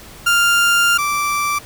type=tone pair in turn; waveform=30% pulse; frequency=1396.9 / 1168.9 Hz; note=F6 / D6; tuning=0 / -9 cents; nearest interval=minor third; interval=309 cents; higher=first; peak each=-9 / -14 dBFS; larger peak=first; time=0.26-0.98 / 0.98-1.59 s; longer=first; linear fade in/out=10 ms; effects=pink hiss -39 dBFS RMS until 1.65 s